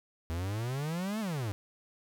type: exponential two-way sweep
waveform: 45% pulse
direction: up then down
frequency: 79.5 to 226.5 to 95.5 Hz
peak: -32 dBFS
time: 0.3-1.52 s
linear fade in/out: 0 ms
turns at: 1.2 s
effects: none